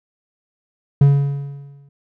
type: tone with exponential decay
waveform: triangle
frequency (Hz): 140.8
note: C#3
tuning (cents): +27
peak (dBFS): -4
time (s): 1.01-1.89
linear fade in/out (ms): 5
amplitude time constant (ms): 190
effects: none